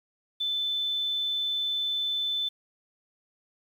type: tone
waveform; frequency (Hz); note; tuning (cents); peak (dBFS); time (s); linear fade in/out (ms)
sine; 3520; A7; 0; -26; 0.4-2.49; 10
effects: 9-bit